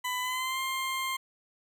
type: tone with pitch glide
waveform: 20% pulse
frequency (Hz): 1000 to 1056.4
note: B5 to C6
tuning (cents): +21 to +16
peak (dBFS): -25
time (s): 0.04-1.17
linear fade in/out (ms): 10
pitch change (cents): +95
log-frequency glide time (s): 0.21-0.6
effects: none